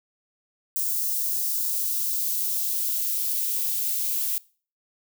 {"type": "noise with high-pass filter sweep", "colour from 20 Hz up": "violet", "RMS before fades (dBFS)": -26, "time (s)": [0.76, 4.38], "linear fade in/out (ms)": 0, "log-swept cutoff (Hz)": [5500, 2300], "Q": 1, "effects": ["noise-tail reverb RT60 0.4 s tail -22 dB re dry"]}